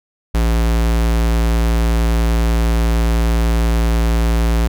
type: tone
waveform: square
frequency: 56.9 Hz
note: A#1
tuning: 41 cents flat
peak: -13 dBFS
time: 0.34-4.68 s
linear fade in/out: 10 ms
effects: none